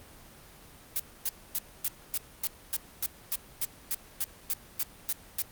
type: noise bursts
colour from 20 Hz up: blue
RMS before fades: -29 dBFS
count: 16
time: 0.96-5.42 s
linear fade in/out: 0 ms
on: 35 ms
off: 260 ms
effects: pink hiss -52 dBFS RMS until 5.51 s + Opus 24 kbps